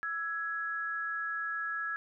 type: tone pair together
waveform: sine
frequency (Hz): 1327.1 / 1672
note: E6 / G#6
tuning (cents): +11 / +11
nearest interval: major third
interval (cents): 400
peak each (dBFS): -37 / -34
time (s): 0.03-1.96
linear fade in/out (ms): 0
effects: none